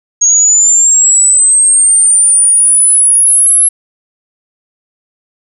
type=linear sweep; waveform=sine; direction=up; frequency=6570 to 11070 Hz; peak=-4 dBFS; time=0.21-3.69 s; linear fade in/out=10 ms; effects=none